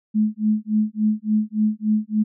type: tone with tremolo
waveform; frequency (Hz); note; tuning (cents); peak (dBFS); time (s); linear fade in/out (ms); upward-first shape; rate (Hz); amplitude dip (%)
sine; 214.2; A3; -46; -14; 0.14-2.24; 20; sine; 3.5; 100
effects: none